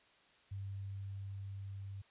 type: tone with level ramp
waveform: sine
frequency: 98.3 Hz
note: G2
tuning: 5 cents sharp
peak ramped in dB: -40 to -43 dBFS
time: 0.51-2.02 s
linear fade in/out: 10 ms
effects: white hiss -67 dBFS RMS until 2.1 s + resampled to 8000 Hz